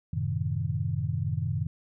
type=chord; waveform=sine; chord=F# diminished seventh; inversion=none; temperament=equal; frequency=92.5 / 110 / 130.81 / 155.56 Hz; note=F#2 / A2 / C3 / Eb3; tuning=0 / 0 / 0 / 0 cents; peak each=-32 dBFS; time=0.13-1.67 s; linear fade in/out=5 ms; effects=none